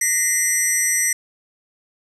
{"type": "tone cluster", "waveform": "sine", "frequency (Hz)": [1874, 2048, 5890, 8240, 11580], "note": ["A#6", "C7", "F#8", "C9", "F#9"], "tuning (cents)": [9, -38, -9, -28, -38], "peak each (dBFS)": [-27, -25, -20, -21, -28], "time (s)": [0.01, 1.13], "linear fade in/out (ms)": 5, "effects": []}